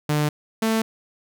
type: tone pair in turn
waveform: sawtooth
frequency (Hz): 149.5 / 222.5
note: D3 / A3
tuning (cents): +31 / +20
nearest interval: perfect fifth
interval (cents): 689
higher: second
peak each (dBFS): -15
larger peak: neither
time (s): 0.09-0.29 / 0.62-0.82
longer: neither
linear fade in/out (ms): 5
effects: none